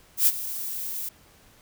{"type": "noise with ADSR envelope", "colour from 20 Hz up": "violet", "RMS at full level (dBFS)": -17, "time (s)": [0.17, 1.09], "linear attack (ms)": 100, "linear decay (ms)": 39, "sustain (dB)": -15, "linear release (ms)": 5, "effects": ["pink hiss -56 dBFS RMS until 1.61 s"]}